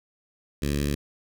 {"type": "tone with notch filter", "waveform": "10% pulse", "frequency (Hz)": 71.9, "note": "D2", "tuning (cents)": -36, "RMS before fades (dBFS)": -26, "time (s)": [0.62, 0.95], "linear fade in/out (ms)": 5, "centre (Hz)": 900, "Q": 0.52, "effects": []}